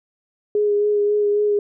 sine tone with vibrato, 414.3 Hz, G#4, 4 cents flat, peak -15 dBFS, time 0.55-1.59 s, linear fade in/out 2 ms, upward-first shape sine, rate 3.7 Hz, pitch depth 18 cents each way, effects none

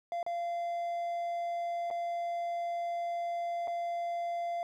triangle tone with dropouts, 689 Hz, F5, 24 cents flat, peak -30 dBFS, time 0.12-4.63 s, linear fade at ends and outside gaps 1 ms, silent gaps 0.229-0.264 / 1.903-1.91 / 3.674-3.679 s, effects none

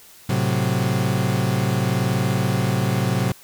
40% pulse chord, F# diminished, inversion first, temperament equal, 110 / 130.81 / 185 Hz, A2 / C3 / F#3, 0 / 0 / 0 cents, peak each -23 / -21 / -23 dBFS, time 0.29-3.32 s, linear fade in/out 5 ms, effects white hiss -47 dBFS RMS until 3.43 s

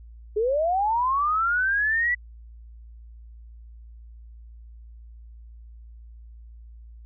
sine linear sweep, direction up, 406 to 1975.5 Hz, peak -20 dBFS, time 0.36-2.15 s, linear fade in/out 10 ms, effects added 57 Hz sine -42 dBFS peak until 7.05 s

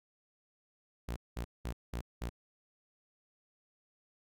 sawtooth tone bursts, 58.8 Hz, A#1, 16 cents sharp, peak -32 dBFS, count 5, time 1.08-2.295 s, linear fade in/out 10 ms, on 83 ms, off 200 ms, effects none

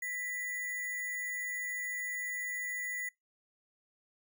sine tone with sample-and-hold, 1973 Hz, B6, 2 cents flat, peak -35 dBFS, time 0.02-3.09 s, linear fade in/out 5 ms, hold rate 8820 Hz, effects noise-tail reverb RT60 0.2 s tail -25 dB re dry

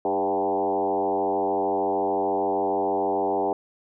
sine tone with frequency modulation, 587.3 Hz, D5, in tune, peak -21 dBFS, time 0.05-3.53 s, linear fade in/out 2 ms, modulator 93.4 Hz, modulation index 3, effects none

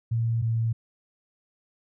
sine tone pair in turn, 115.1 / 113.98 Hz, A#2 / A#2, -22 / -38 cents, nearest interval unison, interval 16 cents, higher first, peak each -22 dBFS, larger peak neither, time 0.11-0.42 / 0.42-0.73 s, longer neither, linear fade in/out 10 ms, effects none

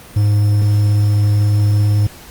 triangle tone with quantisation, 103.83 Hz, G#2, in tune, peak -8 dBFS, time 0.16-2.07 s, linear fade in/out 5 ms, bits 6, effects pink hiss -38 dBFS RMS until 2.3 s + Opus 32 kbps

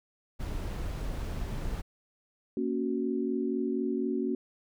brown noise, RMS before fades -34 dBFS, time 0.39-1.82 s, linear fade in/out 20 ms
sine chord, F# major, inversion first, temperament equal, 233.1 / 277.2 / 370 Hz, A#3 / C#4 / F#4, 0 / 0 / 0 cents, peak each -32 dBFS, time 2.57-4.35 s, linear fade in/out 2 ms
effects none

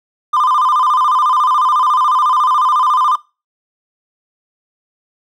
triangle tone with vibrato, 1108.7 Hz, C#6, in tune, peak -7 dBFS, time 0.33-3.16 s, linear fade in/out 10 ms, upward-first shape square, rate 14 Hz, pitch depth 140 cents each way, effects noise-tail reverb RT60 0.3 s tail -23 dB re dry + tanh soft clip ceiling -5 dBFS

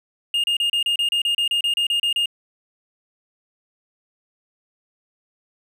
triangle tone bursts, 2833 Hz, F7, 24 cents sharp, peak -16 dBFS, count 15, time 0.34-2.258 s, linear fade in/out 2 ms, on 98 ms, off 32 ms, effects none

